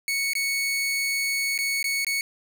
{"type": "tone with dropouts", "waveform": "sawtooth", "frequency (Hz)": 2217, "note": "C#7", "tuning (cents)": 0, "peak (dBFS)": -20, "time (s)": [0.08, 2.21], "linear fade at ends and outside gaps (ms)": 1, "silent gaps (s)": [[0.334, 0.352], [1.578, 1.588], [1.828, 1.842], [2.047, 2.067]], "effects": []}